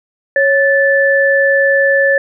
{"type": "tone pair together", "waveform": "sine", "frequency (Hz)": [551.2, 1750], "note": ["C#5", "A6"], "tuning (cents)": [-10, -10], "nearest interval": "octave + minor sixth", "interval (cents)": 2000, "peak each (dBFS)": -11, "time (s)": [0.36, 2.18], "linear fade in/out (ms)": 2, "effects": []}